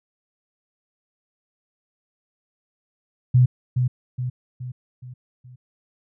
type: tone with echo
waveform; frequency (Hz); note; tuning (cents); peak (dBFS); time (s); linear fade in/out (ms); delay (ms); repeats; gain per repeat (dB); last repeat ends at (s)
sine; 125.5; B2; +28; -11; 3.34-3.46; 10; 420; 5; -6; 5.56
effects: none